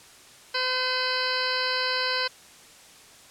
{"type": "harmonic tone", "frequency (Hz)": 510, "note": "C5", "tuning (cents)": -44, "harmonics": [1, 2, 3, 4, 5, 6, 8, 9, 10], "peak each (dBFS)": [-33, -32, -30, -35, -35, -35, -31, -33, -34], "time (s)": [0.54, 2.28], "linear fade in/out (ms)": 10, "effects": ["white hiss -50 dBFS RMS until 3.3 s", "low-pass 9000 Hz 12 dB/octave"]}